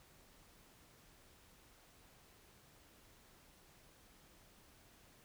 silence, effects pink hiss -65 dBFS RMS until 5.24 s

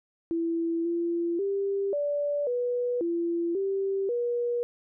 sine tone with pitch steps, 333 / 340.7 / 396.1 / 580 / 488.9 / 340 / 390.4 / 479.7 Hz, E4 / F4 / G4 / D5 / B4 / F4 / G4 / A#4, +18 / -43 / +18 / -22 / -18 / -46 / -7 / +50 cents, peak -25 dBFS, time 0.31-4.63 s, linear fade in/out 0 ms, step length 540 ms, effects none

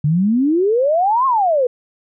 sine exponential two-way sweep, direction up then down, 141.6 to 1095 to 476.6 Hz, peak -12 dBFS, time 0.04-1.67 s, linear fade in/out 5 ms, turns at 1.26 s, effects none

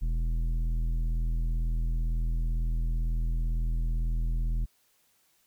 triangle tone with tanh clipping, 41.04 Hz, E1, 7 cents flat, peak -27 dBFS, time 0.01-4.66 s, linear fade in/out 20 ms, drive 14 dB, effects white hiss -68 dBFS RMS until 5.46 s

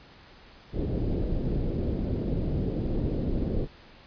pink low-pass noise, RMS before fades -28 dBFS, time 0.72-3.68 s, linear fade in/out 50 ms, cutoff 470 Hz, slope 24 dB/octave, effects pink hiss -52 dBFS RMS until 4.06 s + resampled to 11025 Hz

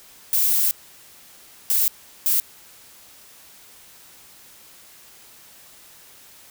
violet noise bursts at uneven times, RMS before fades -19 dBFS, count 3, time 0.33-0.71 / 1.7-1.88 / 2.26-2.4 s, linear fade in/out 0 ms, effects white hiss -48 dBFS RMS until 6.5 s

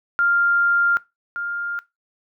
sine tone pair in turn, 1396.9 / 1403 Hz, F6 / F6, 0 / +8 cents, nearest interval unison, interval 8 cents, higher second, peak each -15 / -24 dBFS, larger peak first, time 0.19-0.97 / 1.36-1.79 s, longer first, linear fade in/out 0 ms, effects noise-tail reverb RT60 0.2 s tail -19 dB re dry

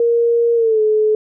sine tone with pitch glide, 468.5 to 429.6 Hz, A#4 to A4, +9 to -41 cents, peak -11 dBFS, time 0-1.15 s, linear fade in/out 2 ms, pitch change -150 cents, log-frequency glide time 0.55-0.81 s, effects none

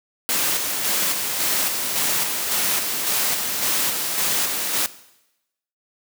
white noise with tremolo, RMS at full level -21 dBFS, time 0.29-4.86 s, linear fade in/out 0 ms, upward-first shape square, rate 1.8 Hz, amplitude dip 35%, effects noise-tail reverb RT60 0.9 s tail -17 dB re dry + high-pass 150 Hz 12 dB/octave

